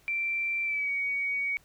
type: tone with pitch glide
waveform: sine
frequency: 2349 to 2248 Hz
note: D7 to C#7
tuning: 0 to +24 cents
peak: -27 dBFS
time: 0.08-1.57 s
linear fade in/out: 0 ms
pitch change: -76 cents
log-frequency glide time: 0.64-0.92 s
effects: pink hiss -62 dBFS RMS until 1.64 s